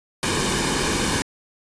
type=noise with comb filter; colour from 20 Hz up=pink; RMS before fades=-22 dBFS; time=0.23-1.22 s; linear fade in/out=0 ms; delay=1.5 ms; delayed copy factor=-0.6; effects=resampled to 22050 Hz